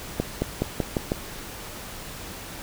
accelerating click train, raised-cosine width 2 ms, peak -9 dBFS, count 6, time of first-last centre 0.2-1.119 s, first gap 220 ms, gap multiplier 0.91, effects pink hiss -38 dBFS RMS until 2.62 s

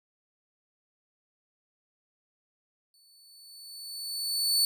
sawtooth tone with exponential growth, 4475 Hz, C#8, 16 cents sharp, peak -18 dBFS, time 2.94-4.65 s, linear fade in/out 1 ms, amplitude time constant 370 ms, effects none

